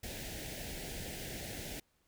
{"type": "band-stop noise", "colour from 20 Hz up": "pink", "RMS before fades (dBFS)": -43, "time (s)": [0.03, 1.8], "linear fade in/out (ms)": 5, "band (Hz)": [800, 1600], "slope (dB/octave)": 48, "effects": ["pink hiss -75 dBFS RMS until 2.07 s"]}